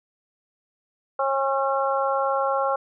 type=harmonic tone; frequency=271.8 Hz; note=C#4; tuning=34 cents flat; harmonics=2 / 3 / 4 / 5; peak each=-24 / -26 / -27 / -28 dBFS; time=1.19-2.76 s; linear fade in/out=5 ms; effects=none